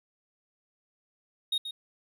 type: tone with echo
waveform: triangle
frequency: 3730 Hz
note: A#7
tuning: in tune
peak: -24 dBFS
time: 1.52-1.58 s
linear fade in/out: 5 ms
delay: 130 ms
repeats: 1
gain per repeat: -9 dB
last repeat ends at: 1.71 s
effects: none